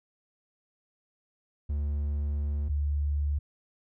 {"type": "tone pair in turn", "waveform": ["triangle", "sine"], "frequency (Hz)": [72.7, 72.7], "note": ["D2", "D2"], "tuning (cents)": [-17, -17], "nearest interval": "unison", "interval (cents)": 0, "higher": "neither", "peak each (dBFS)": -25, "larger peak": "neither", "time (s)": [[1.69, 2.69], [2.69, 3.39]], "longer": "first", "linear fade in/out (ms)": 10, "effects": []}